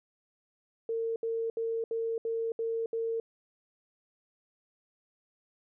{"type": "tone bursts", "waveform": "sine", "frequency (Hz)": 455.3, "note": "A#4", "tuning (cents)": -41, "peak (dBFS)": -29, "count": 7, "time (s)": [0.89, 3.2], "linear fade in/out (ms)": 2, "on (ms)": 270, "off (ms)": 70, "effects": []}